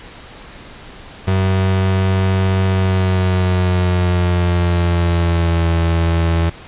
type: tone with pitch glide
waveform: 35% pulse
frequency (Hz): 94.7 to 83.4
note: F#2 to E2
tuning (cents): +41 to +21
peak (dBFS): -11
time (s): 1.27-6.5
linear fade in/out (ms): 10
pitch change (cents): -220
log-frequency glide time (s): 2.7-5.67
effects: pink hiss -37 dBFS RMS until 6.67 s + resampled to 8000 Hz